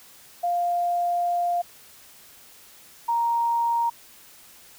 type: tone pair in turn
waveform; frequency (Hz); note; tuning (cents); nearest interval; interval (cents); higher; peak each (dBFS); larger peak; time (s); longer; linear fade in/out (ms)
sine; 700 / 934.4; F5 / A#5; +4 / +4; perfect fourth; 500; second; -21 / -20; second; 0.43-1.62 / 3.08-3.9; first; 10
effects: white hiss -50 dBFS RMS until 4.78 s